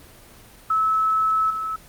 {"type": "tone with level steps", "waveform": "sine", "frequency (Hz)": 1300, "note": "E6", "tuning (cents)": -24, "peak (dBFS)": [-17, -24], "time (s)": [0.7, 1.76], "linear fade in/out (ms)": 5, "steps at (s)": 1.5, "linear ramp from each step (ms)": 5, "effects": ["pink hiss -47 dBFS RMS until 1.88 s", "Opus 24 kbps"]}